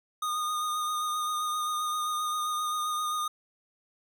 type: tone with vibrato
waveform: square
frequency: 1228 Hz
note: D#6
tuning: 23 cents flat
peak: -29 dBFS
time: 0.22-3.28 s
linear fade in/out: 5 ms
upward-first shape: triangle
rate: 7.6 Hz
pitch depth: 23 cents each way
effects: none